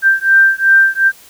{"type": "beating tone pair", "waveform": "sine", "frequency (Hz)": [1573, 1575.7], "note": ["G6", "G6"], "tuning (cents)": [6, 9], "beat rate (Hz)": 2.7, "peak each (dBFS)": -10, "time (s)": [0.02, 1.12], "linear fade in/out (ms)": 50, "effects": ["white hiss -42 dBFS RMS until 1.29 s"]}